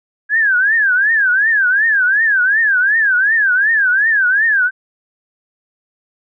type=tone with vibrato; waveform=sine; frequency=1633 Hz; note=G#6; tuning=30 cents flat; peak=-10 dBFS; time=0.29-4.71 s; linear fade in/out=50 ms; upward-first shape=triangle; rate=2.7 Hz; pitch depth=230 cents each way; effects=none